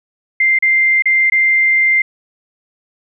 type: tone with dropouts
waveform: sine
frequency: 2093 Hz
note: C7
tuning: in tune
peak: -9 dBFS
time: 0.4-2.02 s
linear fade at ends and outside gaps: 5 ms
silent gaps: 0.588-0.624 / 1.023-1.056 / 1.3-1.32 s
effects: none